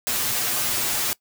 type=noise with comb filter; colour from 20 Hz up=white; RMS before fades=-24 dBFS; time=0.07-1.13 s; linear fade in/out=0 ms; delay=8.3 ms; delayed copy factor=+1; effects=noise-tail reverb RT60 0.1 s tail -21 dB re dry